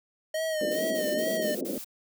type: tone with vibrato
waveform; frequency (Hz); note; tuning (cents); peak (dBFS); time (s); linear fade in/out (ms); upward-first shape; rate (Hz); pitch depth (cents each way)
square; 622; D#5; -1; -28; 0.34-1.55; 5; sine; 2.3; 60
type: band-pass noise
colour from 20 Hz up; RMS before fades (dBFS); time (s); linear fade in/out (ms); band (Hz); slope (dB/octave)
pink; -33; 0.61-1.78; 0; 200 to 570; 48
type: noise bursts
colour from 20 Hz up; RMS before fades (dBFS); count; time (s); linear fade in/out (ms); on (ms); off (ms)
blue; -40; 5; 0.71-1.846; 10; 200; 34
effects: none